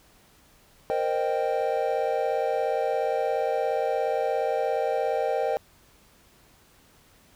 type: chord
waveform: triangle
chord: C minor seventh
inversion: third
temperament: equal with one note detuned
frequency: 466.2 / 523.3 / 614.8 / 784 Hz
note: Bb4 / C5 / Eb5 / G5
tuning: 0 / 0 / -21 / 0 cents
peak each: -27 dBFS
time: 0.9-5.57 s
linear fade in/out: 0 ms
effects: pink hiss -58 dBFS RMS until 7.35 s